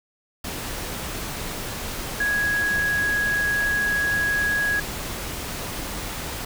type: tone in noise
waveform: sine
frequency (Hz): 1661.2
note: G#6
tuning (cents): 0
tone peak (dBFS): -20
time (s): 2.2-4.8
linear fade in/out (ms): 5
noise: pink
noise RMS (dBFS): -31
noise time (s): 0.44-6.45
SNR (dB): +8
effects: none